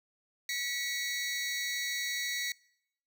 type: tone pair together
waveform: 20% pulse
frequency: 1943.9 / 2217 Hz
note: B6 / C#7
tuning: -28 / 0 cents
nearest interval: major second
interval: 228 cents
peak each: -29 / -31 dBFS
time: 0.49-2.52 s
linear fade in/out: 2 ms
effects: noise-tail reverb RT60 0.8 s tail -26 dB re dry